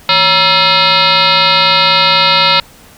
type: tone with frequency modulation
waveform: sine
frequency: 2516 Hz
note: D#7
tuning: 19 cents sharp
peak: -6 dBFS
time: 0.09-2.6 s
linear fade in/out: 2 ms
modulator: 392 Hz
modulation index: 4.7
effects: pink hiss -40 dBFS RMS until 2.97 s